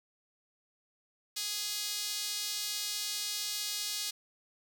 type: tone with high-pass filter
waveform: sawtooth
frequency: 415.3 Hz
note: G#4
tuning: in tune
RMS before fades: -36 dBFS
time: 1.36-4.11 s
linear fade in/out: 10 ms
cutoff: 4300 Hz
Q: 1.6
effects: none